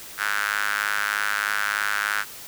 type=tone with high-pass filter; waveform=square; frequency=51.6 Hz; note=G#1; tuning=10 cents flat; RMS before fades=-25 dBFS; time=0.17-2.25 s; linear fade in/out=50 ms; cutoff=1500 Hz; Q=5.2; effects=white hiss -40 dBFS RMS until 2.47 s